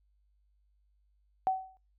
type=tone with exponential decay; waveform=sine; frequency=757 Hz; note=F#5; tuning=39 cents sharp; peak=-22 dBFS; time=1.47-1.77 s; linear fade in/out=0 ms; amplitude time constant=64 ms; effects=noise-tail reverb RT60 0.3 s tail -26 dB re dry + added 50 Hz sine -67 dBFS peak until 1.98 s